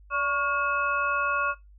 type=tone cluster; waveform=sine; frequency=580 / 1114 / 1418 / 2582 Hz; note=D5 / C#6 / F6 / E7; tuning=-22 / +8 / +26 / -37 cents; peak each=-34 / -26 / -27 / -33 dBFS; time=0.1-1.55 s; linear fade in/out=50 ms; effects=noise-tail reverb RT60 0.2 s tail -21 dB re dry + added 50 Hz sine -49 dBFS peak until 1.78 s